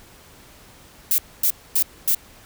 violet noise bursts, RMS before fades -18 dBFS, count 4, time 1.11-2.148 s, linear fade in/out 2 ms, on 72 ms, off 250 ms, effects pink hiss -48 dBFS RMS until 2.45 s

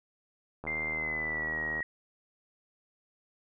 click train, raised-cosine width 1 ms, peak -26 dBFS, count 92, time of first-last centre 0.64-1.805 s, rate 78.1 Hz
sine tone with pitch glide, 2093 to 1897.2 Hz, C7 to A#6, 0 to +30 cents, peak -31 dBFS, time 0.67-1.83 s, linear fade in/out 2 ms, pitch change -170 cents, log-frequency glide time 0.9-1.58 s
effects none

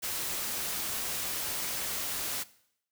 white noise, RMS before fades -34 dBFS, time 0.02-2.44 s, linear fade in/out 20 ms, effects noise-tail reverb RT60 0.7 s tail -19 dB re dry

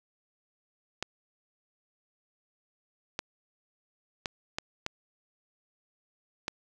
clicks, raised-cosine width 0.2 ms, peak -14 dBFS, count 6, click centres 1.026 / 3.191 / 4.258 / 4.585 / 4.864 / 6.481 s, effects none

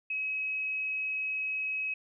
sine tone, 2554 Hz, D#7, 45 cents sharp, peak -30 dBFS, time 0.1-1.94 s, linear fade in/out 5 ms, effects none

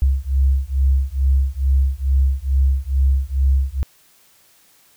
sine beating tone pair, 66.2 / 68.5 Hz, C2 / C#2, +21 / -20 cents, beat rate 2.3 Hz, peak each -17 dBFS, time 0.02-3.83 s, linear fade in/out 0 ms, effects white hiss -54 dBFS RMS until 4.96 s

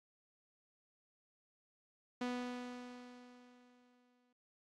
sawtooth tone with exponential decay, 246.9 Hz, B3, in tune, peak -32 dBFS, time 2.21-4.33 s, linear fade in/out 5 ms, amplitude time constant 460 ms, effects low-pass 5000 Hz 12 dB/octave + AAC 64 kbps

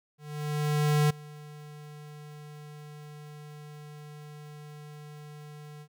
square tone with ADSR envelope, 149.3 Hz, D3, 29 cents sharp, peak -21 dBFS, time 0.18-5.88 s, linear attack 920 ms, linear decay 9 ms, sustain -23 dB, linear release 66 ms, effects none

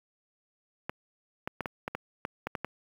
clicks, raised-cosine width 0.5 ms, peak -17 dBFS, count 10, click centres 0.895 / 1.475 / 1.607 / 1.658 / 1.879 / 1.95 / 2.251 / 2.47 / 2.552 / 2.646 s, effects high-pass 80 Hz 12 dB/octave + 8-bit

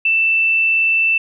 sine tone, 2661 Hz, E7, 16 cents sharp, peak -12 dBFS, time 0.05-1.18 s, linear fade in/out 5 ms, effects none

